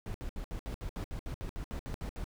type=noise bursts; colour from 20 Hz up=brown; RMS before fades=-38 dBFS; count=15; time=0.06-2.242 s; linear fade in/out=0 ms; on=82 ms; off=68 ms; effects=none